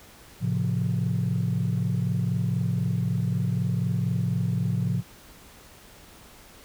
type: chord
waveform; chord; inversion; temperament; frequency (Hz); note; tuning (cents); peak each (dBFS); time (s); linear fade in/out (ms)
sine; F major; first; equal with one note detuned; 110 / 133.95 / 174.61; A2 / C3 / F3; 0 / +41 / 0; -26; 0.4-5.03; 50
effects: tanh soft clip ceiling -17 dBFS + pink hiss -50 dBFS RMS until 6.64 s